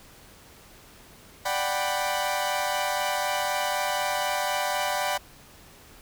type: chord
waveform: sawtooth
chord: G major seventh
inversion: second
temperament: equal with one note detuned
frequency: 589 / 740 / 784 / 987.8 Hz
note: D5 / F#5 / G5 / B5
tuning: +5 / 0 / 0 / 0 cents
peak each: -27 dBFS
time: 1.45-5.18 s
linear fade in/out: 10 ms
effects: pink hiss -51 dBFS RMS until 6.01 s